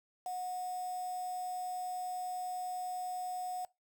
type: tone with quantisation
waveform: sine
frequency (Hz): 730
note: F#5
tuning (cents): -24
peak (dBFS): -36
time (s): 0.26-3.65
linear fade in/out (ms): 2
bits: 8
effects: noise-tail reverb RT60 0.2 s tail -21 dB re dry